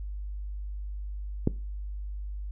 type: click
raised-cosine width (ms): 3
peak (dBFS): -9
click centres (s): 1.474
effects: noise-tail reverb RT60 0.3 s tail -20 dB re dry + added 50 Hz sine -33 dBFS peak until 2.51 s